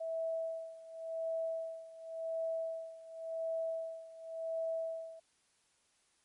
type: tone with tremolo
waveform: sine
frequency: 653 Hz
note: E5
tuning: 17 cents flat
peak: -33 dBFS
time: 0-5.2 s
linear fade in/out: 10 ms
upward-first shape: sine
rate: 0.91 Hz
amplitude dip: 85%
effects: white hiss -73 dBFS RMS until 6.24 s + MP3 48 kbps